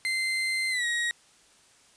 35% pulse tone with pitch glide, 2077 to 1893.6 Hz, C7 to A#6, -13 to +27 cents, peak -24 dBFS, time 0.05-1.11 s, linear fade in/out 0 ms, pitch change -160 cents, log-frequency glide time 0.7-0.85 s, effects white hiss -59 dBFS RMS until 1.96 s + resampled to 22050 Hz

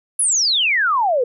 sine exponential sweep, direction down, 10830 to 466.2 Hz, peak -14 dBFS, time 0.19-1.24 s, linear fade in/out 5 ms, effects none

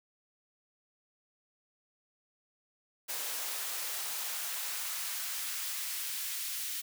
white noise with high-pass filter sweep, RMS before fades -37 dBFS, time 3.08-6.82 s, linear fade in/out 20 ms, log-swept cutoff 450 to 2300 Hz, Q 0.77, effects none

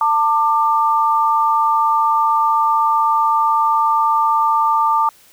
sine tone pair together, 896 / 1188.4 Hz, A5 / D6, +31 / +20 cents, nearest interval perfect fourth, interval 489 cents, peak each -15 dBFS, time 0.01-5.09 s, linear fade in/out 2 ms, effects white hiss -49 dBFS RMS until 5.32 s

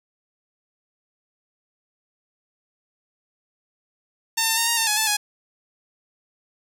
5% pulse tone with pitch steps, 904 / 899 / 920 / 933 / 903 / 843 / 876 / 834 Hz, A5 / A5 / A#5 / A#5 / A5 / G#5 / A5 / G#5, +47 / +37 / -23 / +1 / +45 / +26 / -8 / +7 cents, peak -7 dBFS, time 4.37-5.17 s, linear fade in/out 10 ms, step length 100 ms, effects none

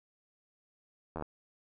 slowing click train, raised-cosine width 1 ms, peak -24 dBFS, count 6, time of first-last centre 1.16-1.224 s, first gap 12 ms, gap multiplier 1.03, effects none

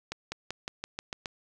accelerating click train, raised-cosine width 0.2 ms, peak -17 dBFS, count 8, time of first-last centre 0.12-1.258 s, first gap 200 ms, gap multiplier 0.93, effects none

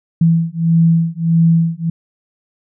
sine beating tone pair, 164.81 / 166.41 Hz, E3 / E3, 0 / +17 cents, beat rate 1.6 Hz, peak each -13 dBFS, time 0.21-1.9 s, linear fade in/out 5 ms, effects none

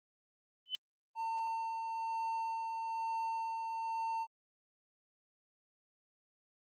sine tone with exponential growth, 3025 Hz, F#7, 38 cents sharp, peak -28 dBFS, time 0.66-0.75 s, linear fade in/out 0 ms, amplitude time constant 19 ms
triangle tone with tremolo, 904 Hz, A5, 47 cents sharp, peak -32 dBFS, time 1.15-4.27 s, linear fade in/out 50 ms, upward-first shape sine, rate 1.1 Hz, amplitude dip 30%
effects Opus 24 kbps

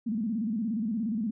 sine tone with vibrato, 220 Hz, A3, in tune, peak -27 dBFS, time 0.06-1.31 s, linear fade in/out 10 ms, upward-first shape square, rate 17 Hz, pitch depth 120 cents each way, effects none

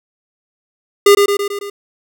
square tone with echo, 404.4 Hz, G#4, 46 cents flat, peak -5 dBFS, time 1.06-1.15 s, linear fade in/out 5 ms, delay 110 ms, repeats 5, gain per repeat -4 dB, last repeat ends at 1.7 s, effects none

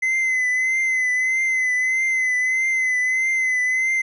triangle tone with vibrato, 2042 Hz, C7, 43 cents flat, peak -16 dBFS, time 0.02-4.02 s, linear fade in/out 10 ms, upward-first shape triangle, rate 1.6 Hz, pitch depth 45 cents each way, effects resampled to 24000 Hz

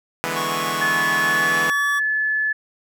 5% pulse chord, E dominant seventh, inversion third, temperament equal, 146.83 / 164.81 / 207.7 / 246.9 Hz, D3 / E3 / G#3 / B3, 0 / 0 / 0 / 0 cents, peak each -21 / -16 / -19 / -17 dBFS, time 0.24-1.7 s, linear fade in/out 0 ms
square tone with pitch glide, 1103 to 1142.6 Hz, C#6 to D6, -9 to -48 cents, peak -25 dBFS, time 0.35-2 s, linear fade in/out 20 ms, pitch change +61 cents, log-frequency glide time 1.19-1.88 s
sine tone, 1727 Hz, A6, 33 cents flat, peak -18 dBFS, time 0.81-2.53 s, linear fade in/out 10 ms
effects none

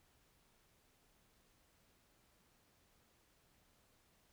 silence, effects pink hiss -73 dBFS RMS until 4.32 s

